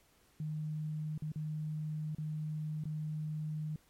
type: tone with dropouts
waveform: sine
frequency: 153.8 Hz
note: D#3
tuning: 20 cents flat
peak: -35 dBFS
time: 0.4-3.76 s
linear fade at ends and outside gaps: 2 ms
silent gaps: 1.178-1.221 / 1.319-1.358 / 2.149-2.183 / 2.838-2.854 s
effects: pink hiss -68 dBFS RMS until 3.89 s + MP3 64 kbps